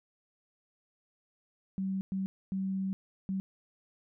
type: tone bursts at uneven times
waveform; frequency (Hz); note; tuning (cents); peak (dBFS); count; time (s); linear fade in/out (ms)
sine; 191.7; G3; -38; -30; 4; 1.78-2.01 / 2.12-2.26 / 2.52-2.93 / 3.29-3.4; 0
effects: none